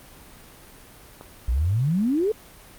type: click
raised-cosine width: 1 ms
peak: -25 dBFS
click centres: 1.211 s
type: exponential sweep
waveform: sine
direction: up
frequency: 55 to 454.1 Hz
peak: -19 dBFS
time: 1.48-2.32 s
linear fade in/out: 5 ms
effects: pink hiss -47 dBFS RMS until 2.78 s + Opus 32 kbps